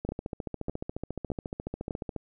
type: two click trains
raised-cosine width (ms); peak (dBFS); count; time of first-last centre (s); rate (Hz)
2; -18 / -20; 4 / 31; 0.09-1.908 / 0.05-2.163; 1.65 / 14.2
effects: none